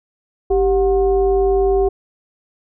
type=tone with frequency modulation; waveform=sine; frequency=390 Hz; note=G4; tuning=9 cents flat; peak=-12 dBFS; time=0.5-1.89 s; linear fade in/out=10 ms; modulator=340 Hz; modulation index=0.64; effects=none